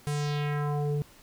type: tone with low-pass filter sweep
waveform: square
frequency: 146.83 Hz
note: D3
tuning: in tune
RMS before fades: -29 dBFS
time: 0.07-1.02 s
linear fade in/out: 0 ms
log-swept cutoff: 11000 to 310 Hz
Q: 2
effects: pink hiss -55 dBFS RMS until 1.22 s